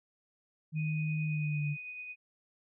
sine tone with pitch glide, 155.56 to 147.59 Hz, D#3 to D3, 0 to +9 cents, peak -30 dBFS, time 0.72-1.77 s, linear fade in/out 50 ms, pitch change -91 cents, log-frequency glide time 1.24-1.66 s
sine tone with tremolo, 2489 Hz, D#7, in tune, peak -39 dBFS, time 0.75-2.16 s, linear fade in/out 50 ms, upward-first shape triangle, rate 9 Hz, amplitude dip 35%
effects none

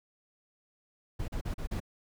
brown noise bursts, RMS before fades -34 dBFS, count 5, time 1.19-1.802 s, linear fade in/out 10 ms, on 92 ms, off 38 ms, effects none

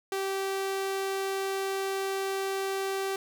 sawtooth tone, 388.1 Hz, G4, 17 cents flat, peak -25 dBFS, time 0.12-3.16 s, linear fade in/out 2 ms, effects none

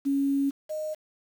sine tone pair in turn, 277.2 / 618 Hz, C#4 / D#5, 0 / -12 cents, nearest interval octave + major second, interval 1388 cents, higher second, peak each -22 / -29 dBFS, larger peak first, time 0.05-0.51 / 0.69-0.95 s, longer first, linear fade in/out 20 ms, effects 8-bit

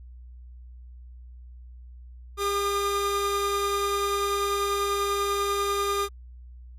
45% pulse tone pair together, 401.1 / 1213.5 Hz, G4 / D#6, +40 / -44 cents, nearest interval octave + perfect fifth, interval 1916 cents, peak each -27 dBFS, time 2.37-6.09 s, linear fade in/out 50 ms, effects added 61 Hz sine -42 dBFS peak until 6.78 s + resampled to 32000 Hz

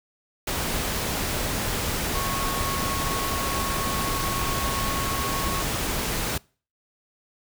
sine tone in noise, 1100 Hz, C#6, 14 cents flat, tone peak -30 dBFS, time 2.15-5.62 s, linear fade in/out 5 ms, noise pink, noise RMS -27 dBFS, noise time 0.47-6.38 s, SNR -6 dB, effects noise-tail reverb RT60 0.4 s tail -25 dB re dry

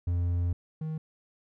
triangle tone pair in turn, 87.31 / 157.29 Hz, F2 / D#3, 0 / +19 cents, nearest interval minor seventh, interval 1019 cents, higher second, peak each -23 / -29 dBFS, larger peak first, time 0.07-0.53 / 0.81-0.98 s, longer first, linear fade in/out 5 ms, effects none

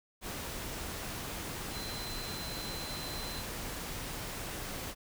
sine tone in noise, 4065 Hz, B7, 49 cents sharp, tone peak -43 dBFS, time 1.71-3.44 s, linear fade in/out 50 ms, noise pink, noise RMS -40 dBFS, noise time 0.21-4.95 s, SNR -6 dB, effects none

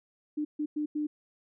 sine tone bursts at uneven times, 299.8 Hz, D4, 36 cents sharp, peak -28 dBFS, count 4, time 0.37-0.45 / 0.59-0.66 / 0.76-0.86 / 0.95-1.07 s, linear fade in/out 10 ms, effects none

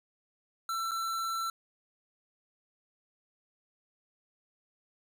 square tone with dropouts, 1341 Hz, E6, 29 cents sharp, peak -32 dBFS, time 0.69-1.5 s, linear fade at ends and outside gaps 2 ms, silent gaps 0.911-0.916 s, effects none

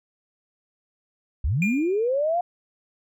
sine linear sweep, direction up, 51.91 to 721 Hz, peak -20 dBFS, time 1.44-2.41 s, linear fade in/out 5 ms
triangle tone with exponential decay, 2404 Hz, D7, 40 cents sharp, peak -20 dBFS, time 1.62-2.08 s, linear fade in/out 2 ms, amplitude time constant 100 ms
effects none

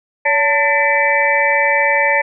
sine tone cluster, 567 / 892 / 1785 / 2014 / 2308 Hz, C#5 / A5 / A6 / B6 / D7, +39 / +23 / +24 / +33 / -31 cents, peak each -18 dBFS, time 0.25-2.22 s, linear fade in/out 10 ms, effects none

